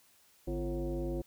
sine tone with frequency modulation, 145.4 Hz, D3, 17 cents flat, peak -32 dBFS, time 0.47-1.22 s, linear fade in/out 10 ms, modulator 198 Hz, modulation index 1.8, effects white hiss -65 dBFS RMS until 1.26 s

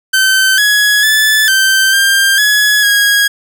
sawtooth tone with pitch steps, 1541 / 1679 / 1739 / 1554 / 1591 / 1689 / 1647 Hz, G6 / G#6 / A6 / G6 / G6 / G#6 / G#6, -30 / +18 / -21 / -16 / +25 / +29 / -15 cents, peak -4 dBFS, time 0.13-3.28 s, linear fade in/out 10 ms, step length 450 ms, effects none

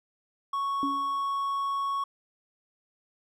triangle tone, 1108.7 Hz, C#6, in tune, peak -25 dBFS, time 0.53-2.04 s, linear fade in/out 5 ms
sine tone with exponential decay, 279.8 Hz, C#4, 16 cents sharp, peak -26 dBFS, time 0.83-1.25 s, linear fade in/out 1 ms, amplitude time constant 90 ms
effects none

